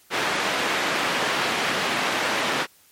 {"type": "band-pass noise", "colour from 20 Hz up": "white", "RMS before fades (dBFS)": -24, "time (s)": [0.1, 2.67], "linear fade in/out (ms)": 50, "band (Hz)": [200, 2400], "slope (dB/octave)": 12, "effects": ["white hiss -56 dBFS RMS until 2.91 s", "MP3 64 kbps"]}